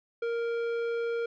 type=tone with tanh clipping; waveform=sine; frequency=466.2 Hz; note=A#4; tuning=in tune; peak=-30 dBFS; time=0.22-1.26 s; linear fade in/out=5 ms; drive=12 dB; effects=none